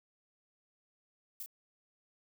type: noise with echo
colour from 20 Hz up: violet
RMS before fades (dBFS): -42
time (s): 1.4-1.43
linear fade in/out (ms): 2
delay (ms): 31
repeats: 1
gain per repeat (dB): -4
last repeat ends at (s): 1.461
effects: none